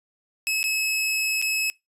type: tone with dropouts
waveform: sawtooth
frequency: 2581 Hz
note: E7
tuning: 37 cents flat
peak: -19 dBFS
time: 0.47-1.7 s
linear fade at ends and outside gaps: 0 ms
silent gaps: 0.63-0.64 / 1.416-1.424 s
effects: noise-tail reverb RT60 0.2 s tail -24 dB re dry + resampled to 32000 Hz